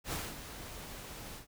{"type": "noise with ADSR envelope", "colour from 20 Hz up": "pink", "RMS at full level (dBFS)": -36, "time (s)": [0.04, 1.47], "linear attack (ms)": 82, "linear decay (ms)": 220, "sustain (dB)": -10, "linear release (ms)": 110, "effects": []}